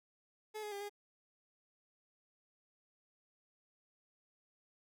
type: tone with pitch steps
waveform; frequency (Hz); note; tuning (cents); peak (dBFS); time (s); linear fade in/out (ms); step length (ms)
30% pulse; 429.2 / 419.1 / 402 / 410; A4 / G#4 / G4 / G#4; -43 / +16 / +44 / -22; -39; 0.54-0.896; 20; 89
effects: none